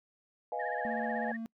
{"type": "chord", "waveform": "sine", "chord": "F half-diminished seventh", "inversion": "second", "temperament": "equal", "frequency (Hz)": [493.9, 622.3, 698.5, 830.6], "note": ["Cb5", "Eb5", "F5", "Ab5"], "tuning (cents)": [0, 0, 0, 0], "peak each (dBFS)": [-39, -39, -38, -37], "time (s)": [0.52, 1.32], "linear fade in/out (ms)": 2}
{"type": "tone with vibrato", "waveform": "sine", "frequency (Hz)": 1752, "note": "A6", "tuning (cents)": -8, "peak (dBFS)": -38, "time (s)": [0.59, 1.37], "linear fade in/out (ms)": 10, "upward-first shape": "sine", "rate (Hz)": 16, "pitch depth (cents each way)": 110}
{"type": "tone", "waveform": "triangle", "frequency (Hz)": 226.6, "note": "A#3", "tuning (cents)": -49, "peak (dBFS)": -34, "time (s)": [0.85, 1.46], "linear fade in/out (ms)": 0}
{"effects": ["noise-tail reverb RT60 0.1 s tail -26 dB re dry", "tanh soft clip ceiling -20 dBFS"]}